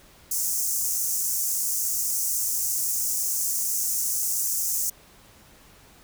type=high-pass noise; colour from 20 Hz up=pink; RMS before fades=-26 dBFS; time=0.31-4.9 s; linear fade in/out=5 ms; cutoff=5900 Hz; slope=48 dB/octave; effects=pink hiss -53 dBFS RMS until 6.03 s